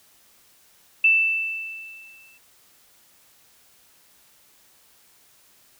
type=tone with exponential decay; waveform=sine; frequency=2653 Hz; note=E7; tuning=10 cents sharp; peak=-12 dBFS; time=1.04-2.38 s; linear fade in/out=5 ms; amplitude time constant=290 ms; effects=white hiss -57 dBFS RMS until 5.79 s